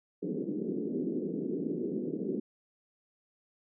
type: band-pass noise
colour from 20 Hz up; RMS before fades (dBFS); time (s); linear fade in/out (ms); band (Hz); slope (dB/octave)
white; -34; 0.22-2.4; 10; 170 to 420; 48
effects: none

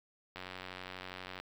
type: click train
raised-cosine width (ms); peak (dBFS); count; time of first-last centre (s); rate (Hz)
0.3; -27; 97; 0.36-1.4; 92.3
effects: 9-bit

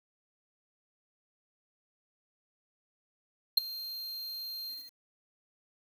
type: tone with ADSR envelope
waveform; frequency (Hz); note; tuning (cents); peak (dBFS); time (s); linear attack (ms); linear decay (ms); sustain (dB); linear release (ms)
square; 4186; C8; 0; -17; 3.57-4.93; 8; 9; -21; 240
effects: 9-bit

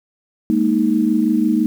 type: chord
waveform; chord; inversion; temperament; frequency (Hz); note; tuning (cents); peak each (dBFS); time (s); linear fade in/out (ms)
sine; Ab suspended second; none; just; 207.7 / 233.6 / 311.5; Ab3 / Bb3 / Eb4; 0 / +4 / +2; -19 / -17 / -17; 0.5-1.66; 0
effects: 7-bit

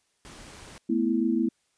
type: noise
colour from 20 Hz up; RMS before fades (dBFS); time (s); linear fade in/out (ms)
pink; -46; 0.25-0.78; 0
type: chord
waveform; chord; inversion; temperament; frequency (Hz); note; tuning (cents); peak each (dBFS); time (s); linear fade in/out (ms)
sine; A suspended second; none; equal; 220 / 246.9 / 329.6; A3 / B3 / E4; 0 / 0 / 0; -27 / -26 / -26; 0.89-1.49; 10
effects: white hiss -71 dBFS RMS until 1.77 s + resampled to 22050 Hz

